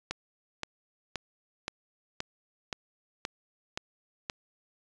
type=click train; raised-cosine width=0.2 ms; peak=-15 dBFS; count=9; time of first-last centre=0.11-4.298 s; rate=1.91 Hz; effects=resampled to 22050 Hz